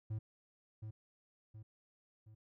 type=tone with echo; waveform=triangle; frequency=108.5 Hz; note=A2; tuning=24 cents flat; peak=-35 dBFS; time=0.1-0.19 s; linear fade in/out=10 ms; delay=720 ms; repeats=3; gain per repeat=-6 dB; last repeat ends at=2.35 s; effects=none